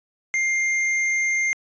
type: tone with hard clipping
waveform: triangle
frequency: 2108 Hz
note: C7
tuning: 12 cents sharp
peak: -21 dBFS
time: 0.34-1.53 s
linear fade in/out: 0 ms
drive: 12 dB
effects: resampled to 16000 Hz